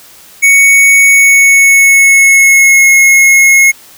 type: tone with pitch glide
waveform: square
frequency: 2226 to 2168 Hz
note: C#7 to C#7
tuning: +7 to -39 cents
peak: -3 dBFS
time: 0.42-3.72 s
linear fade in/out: 20 ms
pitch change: -46 cents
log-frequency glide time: 1.08-2.9 s
effects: white hiss -37 dBFS RMS until 3.97 s